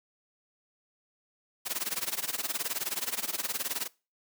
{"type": "noise with tremolo", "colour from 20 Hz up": "white", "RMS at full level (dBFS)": -30, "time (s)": [1.65, 3.88], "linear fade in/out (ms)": 20, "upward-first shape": "sine", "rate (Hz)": 19, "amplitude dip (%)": 90, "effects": ["noise-tail reverb RT60 0.3 s tail -22 dB re dry", "high-pass 200 Hz 12 dB/octave"]}